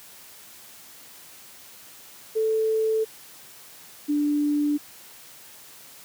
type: tone pair in turn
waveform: sine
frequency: 440 / 293.7 Hz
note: A4 / D4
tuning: 0 / 0 cents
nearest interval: perfect fifth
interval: 700 cents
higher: first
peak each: -20 dBFS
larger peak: neither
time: 2.35-3.05 / 4.08-4.78 s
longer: neither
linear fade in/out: 20 ms
effects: white hiss -47 dBFS RMS until 6.04 s + high-pass 80 Hz 12 dB/octave